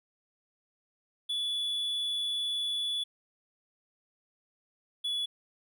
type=tone pair in turn; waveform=triangle; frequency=3433 / 3411 Hz; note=A7 / G#7; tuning=-43 / +46 cents; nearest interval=unison; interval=11 cents; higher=first; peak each=-28 dBFS; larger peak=neither; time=1.29-3.04 / 5.04-5.26 s; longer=first; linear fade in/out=10 ms; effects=none

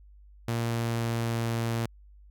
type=tone with pitch glide; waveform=sawtooth; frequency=116.54 to 115.6 Hz; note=A#2 to A#2; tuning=0 to -14 cents; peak=-23 dBFS; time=0.48-1.86 s; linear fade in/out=5 ms; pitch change=-14 cents; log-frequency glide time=0.59-1.5 s; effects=added 50 Hz sine -50 dBFS peak until 2.3 s

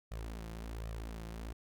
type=tone with flanger; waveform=sawtooth; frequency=55.6 Hz; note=A1; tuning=19 cents sharp; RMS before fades=-43 dBFS; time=0.11-1.53 s; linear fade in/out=10 ms; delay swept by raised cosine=1.6 to 5.8 ms; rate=1.3 Hz; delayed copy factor=+0.65; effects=none

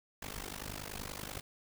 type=noise with amplitude modulation; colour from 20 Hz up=pink; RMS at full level=-39 dBFS; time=0.22-1.41 s; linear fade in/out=5 ms; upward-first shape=sine; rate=50.5 Hz; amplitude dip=95%; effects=none

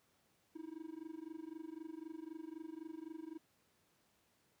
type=tone with amplitude modulation; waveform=triangle; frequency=320 Hz; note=D#4; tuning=49 cents sharp; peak=-40 dBFS; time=0.55-3.38 s; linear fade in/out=10 ms; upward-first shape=sine; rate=23.9 Hz; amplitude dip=95%; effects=pink hiss -75 dBFS RMS until 4.6 s + high-pass 100 Hz 12 dB/octave

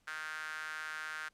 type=tone with high-pass filter; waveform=sawtooth; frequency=155.56 Hz; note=D#3; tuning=in tune; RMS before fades=-42 dBFS; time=0.07-1.29 s; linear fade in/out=10 ms; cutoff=1500 Hz; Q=5.8; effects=pink hiss -74 dBFS RMS until 1.33 s + low-pass 10000 Hz 12 dB/octave

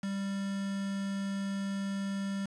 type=tone with quantisation; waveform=triangle; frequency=196.7 Hz; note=G3; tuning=6 cents sharp; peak=-30 dBFS; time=0.03-2.46 s; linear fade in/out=5 ms; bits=7; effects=resampled to 22050 Hz

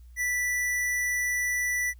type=tone; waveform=square; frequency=1971 Hz; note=B6; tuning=4 cents flat; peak=-26 dBFS; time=0.16-1.94 s; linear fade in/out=50 ms; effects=added 60 Hz sine -46 dBFS peak until 1.99 s + white hiss -70 dBFS RMS until 1.99 s

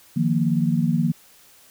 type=chord; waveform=sine; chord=Eb suspended second; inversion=none; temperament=equal; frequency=155.56 / 174.61 / 233.1 Hz; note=Eb3 / F3 / Bb3; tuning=0 / 0 / 0 cents; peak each=-22 dBFS; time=0.16-1.12 s; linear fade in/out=10 ms; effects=white hiss -52 dBFS RMS until 1.7 s

